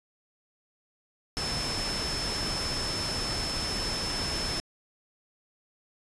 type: tone in noise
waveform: sine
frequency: 5274 Hz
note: E8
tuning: in tune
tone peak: -32 dBFS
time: 1.37-4.6 s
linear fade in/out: 0 ms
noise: pink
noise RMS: -33 dBFS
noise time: 1.37-4.6 s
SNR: -2 dB
effects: resampled to 24000 Hz

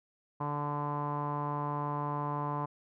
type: tone with low-pass filter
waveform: sawtooth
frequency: 146.1 Hz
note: D3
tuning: 9 cents flat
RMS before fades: -34 dBFS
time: 0.4-2.66 s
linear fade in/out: 10 ms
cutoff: 990 Hz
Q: 8.1
effects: none

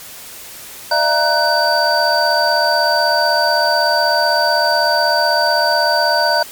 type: tone cluster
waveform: sine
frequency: 601 / 677 / 936 / 1498 / 4637 Hz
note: D5 / E5 / A#5 / F#6 / D8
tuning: +40 / +46 / +7 / +21 / -23 cents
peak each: -18 dBFS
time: 0.91-6.43 s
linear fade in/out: 5 ms
effects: white hiss -34 dBFS RMS until 6.51 s + MP3 96 kbps

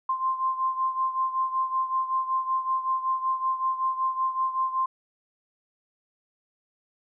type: beating tone pair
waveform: sine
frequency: 1046.5 / 1051.8 Hz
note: C6 / C6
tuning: 0 / +9 cents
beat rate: 5.3 Hz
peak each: -25 / -30 dBFS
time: 0.09-4.86 s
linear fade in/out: 5 ms
effects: none

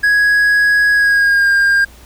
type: tone with pitch glide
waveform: triangle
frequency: 1664 to 1606.4 Hz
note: G#6 to G6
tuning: +3 to +42 cents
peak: -7 dBFS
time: 0.03-1.85 s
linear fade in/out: 10 ms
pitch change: -61 cents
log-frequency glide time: 0.93-1.5 s
effects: added 60 Hz sine -40 dBFS peak until 2.05 s + pink hiss -43 dBFS RMS until 2.05 s

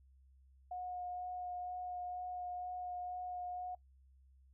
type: tone with vibrato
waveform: sine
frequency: 722 Hz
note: F#5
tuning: 43 cents flat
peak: -40 dBFS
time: 0.71-3.75 s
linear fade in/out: 5 ms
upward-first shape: sine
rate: 2.1 Hz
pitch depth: 10 cents each way
effects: noise-tail reverb RT60 0.1 s tail -21 dB re dry + added 66 Hz sine -62 dBFS peak until 4.53 s

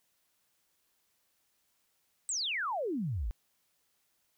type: exponential sweep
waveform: sine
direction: down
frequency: 8372 to 44.53 Hz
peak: -31 dBFS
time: 2.29-3.31 s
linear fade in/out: 0 ms
effects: white hiss -75 dBFS RMS until 4.37 s

